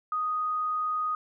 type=tone; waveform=sine; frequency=1244.5 Hz; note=D#6; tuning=in tune; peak=-26 dBFS; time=0.12-1.15 s; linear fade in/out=2 ms; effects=none